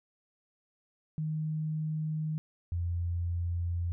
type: tone pair in turn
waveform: sine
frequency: 155.56 / 86.35 Hz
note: D#3 / F2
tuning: 0 / -19 cents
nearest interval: minor seventh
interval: 1019 cents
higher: first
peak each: -30 / -29 dBFS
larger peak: second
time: 1.18-2.38 / 2.72-3.92 s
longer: neither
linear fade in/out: 0 ms
effects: none